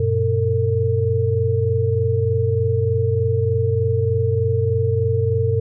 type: tone cluster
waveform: sine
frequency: 95.8 / 119.1 / 453 Hz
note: G2 / A#2 / A#4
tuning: -39 / +38 / -50 cents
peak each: -20 dBFS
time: 0-5.6 s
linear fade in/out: 5 ms
effects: none